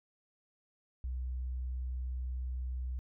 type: tone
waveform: sine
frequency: 63.1 Hz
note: B1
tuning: 38 cents sharp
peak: -33 dBFS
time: 1.04-2.99 s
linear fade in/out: 0 ms
effects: tanh soft clip ceiling -31 dBFS